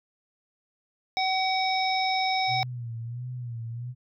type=harmonic tone; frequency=757 Hz; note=F#5; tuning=39 cents sharp; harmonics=1 / 3 / 5 / 7; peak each=-25 / -30 / -32 / -33 dBFS; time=1.17-2.63 s; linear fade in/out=0 ms
type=tone with vibrato; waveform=sine; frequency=120 Hz; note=B2; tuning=49 cents flat; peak=-32 dBFS; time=2.47-3.95 s; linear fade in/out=50 ms; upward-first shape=sine; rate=1.5 Hz; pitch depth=82 cents each way
effects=none

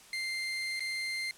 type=tone with dropouts; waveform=30% pulse; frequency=2093 Hz; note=C7; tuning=in tune; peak=-30 dBFS; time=0.13-1.31 s; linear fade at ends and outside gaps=1 ms; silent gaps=0.795-0.805 s; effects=white hiss -55 dBFS RMS until 1.37 s + low-pass 10000 Hz 12 dB/octave

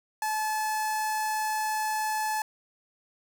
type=tone with notch filter; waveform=sawtooth; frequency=863 Hz; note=A5; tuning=34 cents flat; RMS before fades=-29 dBFS; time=0.22-2.42 s; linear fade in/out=2 ms; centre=3200 Hz; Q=1.2; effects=none

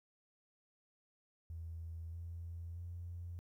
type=tone with pitch steps; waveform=triangle; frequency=82.41 / 84.53 / 86.71 Hz; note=E2 / E2 / F2; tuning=0 / +44 / -12 cents; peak=-39 dBFS; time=1.5-3.39 s; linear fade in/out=0 ms; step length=630 ms; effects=tanh soft clip ceiling -41 dBFS + 13-bit

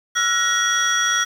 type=tone cluster; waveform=sine; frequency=1350 / 1452 / 1887 / 3339 / 5760 Hz; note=E6 / F#6 / A#6 / G#7 / F#8; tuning=+41 / -33 / +21 / +9 / -47 cents; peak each=-22 dBFS; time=0.15-1.25 s; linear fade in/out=20 ms; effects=tanh soft clip ceiling -10 dBFS + 7-bit

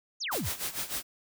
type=exponential sweep; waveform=sine; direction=down; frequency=7210 to 55.5 Hz; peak=-31 dBFS; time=0.2-0.5 s; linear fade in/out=20 ms
type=noise with tremolo; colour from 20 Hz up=white; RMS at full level=-32 dBFS; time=0.31-1.03 s; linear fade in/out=20 ms; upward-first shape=sine; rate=6.6 Hz; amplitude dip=80%
effects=none

